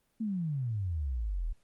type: exponential sweep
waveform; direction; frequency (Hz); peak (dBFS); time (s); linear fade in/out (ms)
sine; down; 230 to 36.71; -30; 0.2-1.53; 10
effects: pink hiss -74 dBFS RMS until 1.63 s + Opus 24 kbps